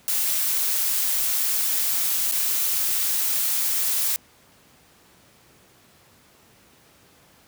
blue noise with dropouts, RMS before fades -23 dBFS, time 0.08-4.16 s, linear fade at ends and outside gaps 0 ms, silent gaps 2.313-2.322 s, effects pink hiss -55 dBFS RMS until 7.47 s + high-pass 80 Hz 12 dB/octave

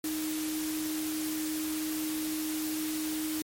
sine tone in noise, 311.1 Hz, D#4, in tune, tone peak -31 dBFS, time 0.04-3.42 s, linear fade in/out 2 ms, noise white, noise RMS -38 dBFS, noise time 0.04-3.42 s, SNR +4 dB, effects MP3 64 kbps

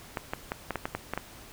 clicks, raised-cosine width 0.5 ms, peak -15 dBFS, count 9, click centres 0.172 / 0.335 / 0.519 / 0.707 / 0.757 / 0.855 / 0.95 / 1.136 / 1.176 s, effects pink hiss -49 dBFS RMS until 1.52 s

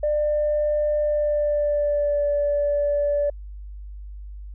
sine tone with pitch glide, 597 to 579.7 Hz, D5 to D5, +28 to -23 cents, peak -18 dBFS, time 0.03-3.3 s, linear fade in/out 5 ms, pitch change -51 cents, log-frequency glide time 0.99-2.26 s, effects tanh soft clip ceiling -14 dBFS + added 50 Hz sine -34 dBFS peak until 4.54 s

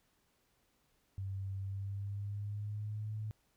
sine tone with pitch glide, 97 to 107.63 Hz, G2 to A2, -18 to -38 cents, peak -37 dBFS, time 1.18-3.31 s, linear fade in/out 0 ms, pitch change +180 cents, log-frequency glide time 1.6-3.15 s, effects pink hiss -75 dBFS RMS until 3.56 s

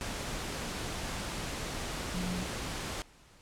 sine tone in noise, 180 Hz, F#3, 47 cents flat, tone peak -34 dBFS, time 2.14-2.43 s, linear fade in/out 0 ms, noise pink, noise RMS -37 dBFS, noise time 0.01-3.02 s, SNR 0 dB, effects pink hiss -59 dBFS RMS until 3.41 s + low-pass 9000 Hz 12 dB/octave

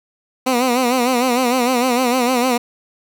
15% pulse tone with vibrato, 249.3 Hz, B3, 16 cents sharp, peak -8 dBFS, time 0.46-2.58 s, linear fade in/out 10 ms, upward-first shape sine, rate 6.6 Hz, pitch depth 87 cents each way, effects none

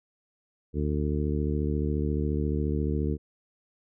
harmonic tone, 74.3 Hz, D2, 21 cents sharp, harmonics 1 / 2 / 3 / 4 / 5 / 6, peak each -28 / -31 / -33 / -34 / -35 / -36 dBFS, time 0.73-3.18 s, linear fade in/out 50 ms, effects none

